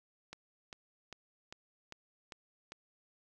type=click train; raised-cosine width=0.2 ms; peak=-28 dBFS; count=7; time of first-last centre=0.33-2.72 s; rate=2.51 Hz; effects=none